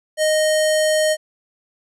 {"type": "tone with low-pass filter", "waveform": "square", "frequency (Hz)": 620, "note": "D#5", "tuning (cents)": -6, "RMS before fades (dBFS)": -17, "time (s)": [0.17, 1.17], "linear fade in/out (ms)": 50, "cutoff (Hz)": 9500, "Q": 1.9, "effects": []}